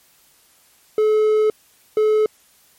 triangle tone bursts at uneven times, 430 Hz, A4, 40 cents flat, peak -11 dBFS, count 2, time 0.98-1.5 / 1.97-2.26 s, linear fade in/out 2 ms, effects white hiss -55 dBFS RMS until 2.78 s + MP3 64 kbps

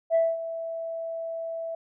sine tone with ADSR envelope, 659.3 Hz, E5, in tune, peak -16 dBFS, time 0.1-1.75 s, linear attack 49 ms, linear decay 220 ms, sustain -14 dB, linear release 4 ms, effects tanh soft clip ceiling -15 dBFS

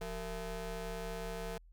25% pulse ring-modulated tone, 211.3 Hz, G#3, 30 cents sharp, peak -32 dBFS, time 0.01-1.58 s, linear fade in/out 5 ms, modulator 247 Hz, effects added 41 Hz sine -56 dBFS peak until 1.72 s

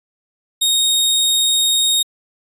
sawtooth tone, 3729 Hz, A#7, in tune, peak -10 dBFS, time 0.61-2.03 s, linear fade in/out 10 ms, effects resampled to 32000 Hz

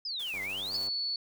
sine exponential two-way sweep, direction down then up, 5200 to 2002 to 5200 Hz, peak -33 dBFS, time 0.05-0.77 s, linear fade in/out 5 ms, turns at 0.42 s
white noise with tremolo, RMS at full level -48 dBFS, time 0.19-0.88 s, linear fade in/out 10 ms, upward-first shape square, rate 13 Hz, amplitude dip 25%
click train, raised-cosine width 1 ms, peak -34 dBFS, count 54, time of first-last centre 0.34-0.885 s, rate 97.2 Hz
sine tone, 4435 Hz, C#8, in tune, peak -30 dBFS, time 0.74-1.16 s, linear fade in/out 2 ms
effects none

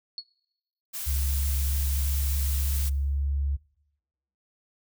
sine tone with exponential decay, 4364 Hz, C#8, 28 cents flat, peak -28 dBFS, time 0.18-0.26 s, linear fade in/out 1 ms, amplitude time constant 17 ms
blue noise, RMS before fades -34 dBFS, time 0.93-2.9 s, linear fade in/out 20 ms
sine tone with pitch glide, 69.3 to 70.02 Hz, C#2 to C#2, 0 to +18 cents, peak -24 dBFS, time 1.06-3.57 s, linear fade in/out 20 ms, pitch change +18 cents, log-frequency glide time 2.86-3.2 s
effects noise-tail reverb RT60 0.9 s tail -22 dB re dry

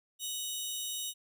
15% pulse tone pair together, 2960 / 3741 Hz, F#7 / A#7, 0 / +5 cents, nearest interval major third, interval 405 cents, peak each -32 / -30 dBFS, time 0.19-1.14 s, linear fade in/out 50 ms, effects none

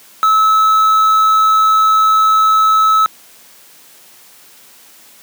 triangle tone with quantisation, 1300 Hz, E6, 24 cents flat, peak -6 dBFS, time 0.23-3.06 s, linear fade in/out 0 ms, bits 4, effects white hiss -43 dBFS RMS until 5.22 s + high-pass 150 Hz 12 dB/octave

